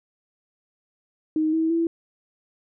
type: tone with pitch steps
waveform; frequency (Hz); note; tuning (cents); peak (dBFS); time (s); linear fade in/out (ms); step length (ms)
sine; 312.4 / 322.3 / 332.5; D#4 / E4 / E4; +7 / -39 / +15; -19; 1.36-1.87; 2; 170
effects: none